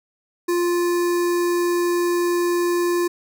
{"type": "tone with notch filter", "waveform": "square", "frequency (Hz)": 349.2, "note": "F4", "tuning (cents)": 0, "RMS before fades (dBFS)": -20, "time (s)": [0.48, 3.08], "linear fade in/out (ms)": 10, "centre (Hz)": 3100, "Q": 1.5, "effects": []}